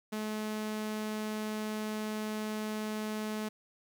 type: tone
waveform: sawtooth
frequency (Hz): 214.7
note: A3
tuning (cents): -42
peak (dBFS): -30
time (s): 0.12-3.49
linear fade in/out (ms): 10
effects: 11-bit